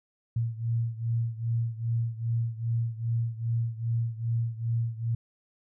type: beating tone pair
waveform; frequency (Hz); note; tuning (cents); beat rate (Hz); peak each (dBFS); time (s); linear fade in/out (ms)
sine; 114.9 / 117.4; A#2 / A#2; -25 / +13; 2.5; -28 / -31; 0.36-5.15; 5
effects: none